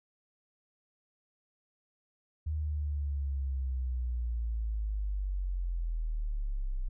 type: linear sweep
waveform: sine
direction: down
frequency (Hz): 77.78 to 30.87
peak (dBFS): -30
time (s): 2.46-6.89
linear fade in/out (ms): 10
effects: none